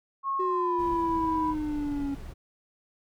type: tone with pitch glide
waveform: sine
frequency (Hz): 1089 to 987.1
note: C#6 to B5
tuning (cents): -31 to -1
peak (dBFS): -26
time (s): 0.23-1.55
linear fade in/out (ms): 50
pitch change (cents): -170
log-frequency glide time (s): 0.37-0.77
type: exponential sweep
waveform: triangle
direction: down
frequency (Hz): 374 to 277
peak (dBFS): -26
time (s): 0.39-2.15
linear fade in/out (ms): 10
type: noise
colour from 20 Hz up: brown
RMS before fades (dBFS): -40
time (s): 0.78-2.34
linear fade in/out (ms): 20
effects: none